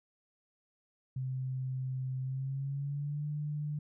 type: tone with pitch glide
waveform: sine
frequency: 130.2 to 148.7 Hz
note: C3 to D3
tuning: -8 to +22 cents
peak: -33 dBFS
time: 1.16-3.79 s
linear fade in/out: 5 ms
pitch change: +230 cents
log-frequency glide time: 2.21-3.26 s
effects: none